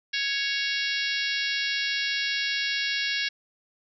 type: harmonic tone with a mistuned harmonic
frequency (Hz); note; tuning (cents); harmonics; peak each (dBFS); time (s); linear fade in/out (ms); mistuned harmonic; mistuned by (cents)
555; C#5; +2; 3 / 4 / 5 / 6 / 7 / 8 / 9 / 10; -31 / -32 / -33 / -34 / -34 / -35 / -36 / -36; 0.13-3.29; 10; 8; -16
effects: none